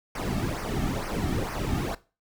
brown noise with flanger, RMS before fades -29 dBFS, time 0.15-1.95 s, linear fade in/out 5 ms, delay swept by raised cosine 0.26 to 2.06 ms, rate 2.2 Hz, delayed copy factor -0.8, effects noise-tail reverb RT60 0.3 s tail -17 dB re dry

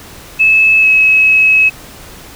sine tone with pitch glide, 2600 to 2569 Hz, E7 to E7, -24 to -45 cents, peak -5 dBFS, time 0.39-1.7 s, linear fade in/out 20 ms, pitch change -21 cents, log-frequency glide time 0.81-0.86 s, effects pink hiss -34 dBFS RMS until 2.35 s

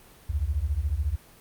sine beating tone pair, 66 / 80 Hz, C2 / D#2, +16 / +49 cents, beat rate 14 Hz, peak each -27 dBFS, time 0.29-1.16 s, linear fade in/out 10 ms, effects pink hiss -53 dBFS RMS until 1.4 s + Opus 32 kbps

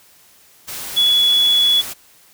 sine tone in noise, 3395 Hz, G#7, 37 cents sharp, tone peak -11 dBFS, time 0.96-1.82 s, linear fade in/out 20 ms, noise white, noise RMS -29 dBFS, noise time 0.67-1.94 s, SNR +15 dB, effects white hiss -50 dBFS RMS until 2.33 s

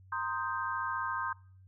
sine chord, C minor seventh, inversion third, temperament equal, 932.3 / 1046.5 / 1244.5 / 1568 Hz, Bb5 / C6 / Eb6 / G6, 0 / 0 / 0 / 0 cents, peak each -39 / -36 / -38 / -37 dBFS, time 0.12-1.33 s, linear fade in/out 5 ms, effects noise-tail reverb RT60 0.5 s tail -25 dB re dry + added 94 Hz sine -54 dBFS peak until 1.67 s

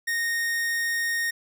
45% pulse tone, 1853 Hz, A#6, 11 cents flat, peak -24 dBFS, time 0.07-1.31 s, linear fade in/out 10 ms, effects none

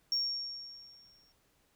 sine tone with exponential decay, 5530 Hz, F8, 18 cents flat, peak -26 dBFS, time 0.12-1.32 s, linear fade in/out 1 ms, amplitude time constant 260 ms, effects tanh soft clip ceiling -24 dBFS + pink hiss -71 dBFS RMS until 1.75 s

